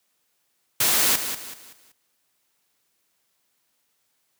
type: noise with echo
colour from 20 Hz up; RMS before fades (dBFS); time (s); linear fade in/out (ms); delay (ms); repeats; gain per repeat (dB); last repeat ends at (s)
white; -20; 0.8-1.16; 5; 190; 4; -9; 1.92
effects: white hiss -71 dBFS RMS until 4.39 s + high-pass 100 Hz 12 dB/octave